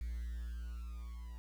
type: tone with level ramp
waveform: triangle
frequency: 58.27 Hz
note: A#1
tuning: in tune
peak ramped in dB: -34 to -42 dBFS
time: 0.01-1.38 s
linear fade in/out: 0 ms
effects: tanh soft clip ceiling -32 dBFS + 10-bit